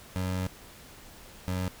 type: tone pair in turn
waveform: 25% pulse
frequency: 92.5 / 91.86 Hz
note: F#2 / F#2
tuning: 0 / -12 cents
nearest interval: unison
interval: 12 cents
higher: first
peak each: -25 dBFS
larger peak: neither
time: 0.16-0.47 / 1.48-1.68 s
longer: first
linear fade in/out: 0 ms
effects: pink hiss -50 dBFS RMS until 1.8 s